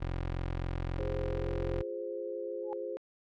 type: tone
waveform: 20% pulse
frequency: 43.74 Hz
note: F1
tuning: 3 cents sharp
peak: -28 dBFS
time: 0-1.83 s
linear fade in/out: 20 ms
type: chord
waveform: sine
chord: F minor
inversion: none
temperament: equal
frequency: 349.2 / 415.3 / 523.3 Hz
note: F4 / Ab4 / C5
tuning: 0 / 0 / 0 cents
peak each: -41 / -40 / -38 dBFS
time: 0.99-2.97 s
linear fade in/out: 0 ms
type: tone with exponential growth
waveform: sine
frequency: 842 Hz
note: G#5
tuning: 24 cents sharp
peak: -34 dBFS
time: 2.62-2.73 s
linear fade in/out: 0 ms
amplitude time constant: 22 ms
effects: low-pass 3000 Hz 12 dB/octave